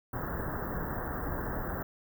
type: band-stop noise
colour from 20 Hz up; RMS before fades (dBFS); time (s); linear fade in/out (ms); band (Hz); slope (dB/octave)
pink; -35; 0.13-1.83; 5; 1800 to 15000; 96
effects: none